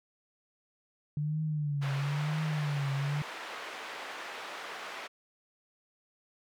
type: tone with vibrato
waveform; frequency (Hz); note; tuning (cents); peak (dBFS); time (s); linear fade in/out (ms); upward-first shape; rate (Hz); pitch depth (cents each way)
sine; 146.83; D3; 0; -29; 1.17-3.22; 2; triangle; 1; 120
type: band-pass noise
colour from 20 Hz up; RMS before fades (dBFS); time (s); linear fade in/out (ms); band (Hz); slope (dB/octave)
white; -42; 1.81-5.08; 20; 460 to 2100; 12
effects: none